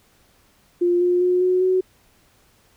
sine tone with pitch steps, 350.8 / 355.9 / 361.1 / 366.3 / 371.7 Hz, F4 / F4 / F#4 / F#4 / F#4, +8 / +33 / -42 / -17 / +8 cents, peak -15 dBFS, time 0.81-1.81 s, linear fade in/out 10 ms, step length 200 ms, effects pink hiss -58 dBFS RMS until 2.76 s

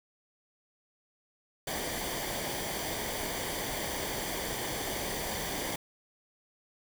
pink noise with comb filter, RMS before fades -35 dBFS, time 1.67-5.76 s, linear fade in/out 5 ms, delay 0.75 ms, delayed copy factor -0.6, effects none

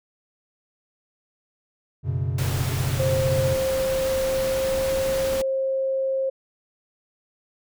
triangle chord, F# suspended fourth, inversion none, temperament just, 92.5 / 123.33 / 138.75 Hz, F#2 / B2 / C#3, 0 / -2 / +2 cents, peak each -25 dBFS, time 2.03-3.57 s, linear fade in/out 50 ms
pink noise, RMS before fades -31 dBFS, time 2.38-5.42 s, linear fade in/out 5 ms
sine tone with pitch glide, 529 to 533.3 Hz, C5 to C5, +19 to +33 cents, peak -21 dBFS, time 2.99-6.3 s, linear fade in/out 10 ms, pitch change +14 cents, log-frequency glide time 4.27-5.08 s
effects none

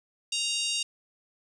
harmonic tone, 932.3 Hz, A#5, in tune, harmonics 3 / 4 / 5 / 6 / 7 / 8 / 9 / 10, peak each -31 / -33 / -35 / -37 / -38 / -39 / -40 / -41 dBFS, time 0.32-0.83 s, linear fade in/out 5 ms, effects 10-bit

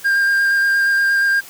triangle tone with vibrato, 1601 Hz, G6, 36 cents sharp, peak -11 dBFS, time 0.04-1.41 s, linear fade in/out 20 ms, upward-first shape square, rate 8.5 Hz, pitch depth 11 cents each way, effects white hiss -39 dBFS RMS until 1.49 s

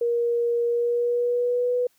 sine tone with pitch glide, 472.7 to 492.8 Hz, A#4 to B4, +24 to -4 cents, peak -20 dBFS, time 0.01-1.87 s, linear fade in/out 5 ms, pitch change +72 cents, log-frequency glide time 0.66-1.75 s, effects white hiss -65 dBFS RMS until 1.98 s

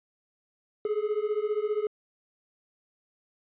triangle beating tone pair, 415.3 / 430.3 Hz, G#4 / A4, 0 / -39 cents, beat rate 15 Hz, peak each -27 dBFS, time 0.85-1.87 s, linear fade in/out 2 ms, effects resampled to 8000 Hz

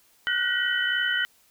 sine tone cluster, 1453 / 1516 / 1906 / 3014 Hz, F#6 / F#6 / A#6 / F#7, -32 / +42 / +38 / +31 cents, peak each -28 dBFS, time 0.27-1.25 s, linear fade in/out 0 ms, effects white hiss -61 dBFS RMS until 1.5 s

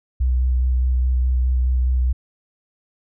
sine tone with vibrato, 63 Hz, B1, 35 cents sharp, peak -15 dBFS, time 0.2-2.13 s, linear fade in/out 10 ms, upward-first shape square, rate 4.8 Hz, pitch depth 14 cents each way, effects none

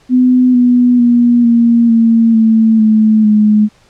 sine tone with pitch steps, 252 / 245.8 / 239.8 / 233.9 / 228.2 / 222.6 / 217.1 / 211.8 Hz, B3 / B3 / A#3 / A#3 / A#3 / A3 / A3 / G#3, +35 / -8 / +49 / +6 / -37 / +20 / -23 / +34 cents, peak -5 dBFS, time 0.09-3.69 s, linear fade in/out 50 ms, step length 450 ms, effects pink hiss -49 dBFS RMS until 3.89 s + low-pass 7000 Hz 12 dB/octave

